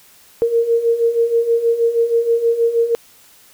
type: beating tone pair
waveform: sine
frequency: 460 / 466.3 Hz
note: A#4 / A#4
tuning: -23 / +1 cents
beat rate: 6.3 Hz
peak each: -19 / -14 dBFS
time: 0.42-2.95 s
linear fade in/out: 0 ms
effects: white hiss -48 dBFS RMS until 3.53 s